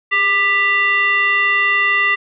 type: tone with frequency modulation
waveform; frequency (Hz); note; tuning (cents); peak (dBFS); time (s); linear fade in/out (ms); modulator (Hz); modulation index
sine; 1975.5; B6; 0; -12; 0.11-2.16; 20; 784; 0.89
effects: none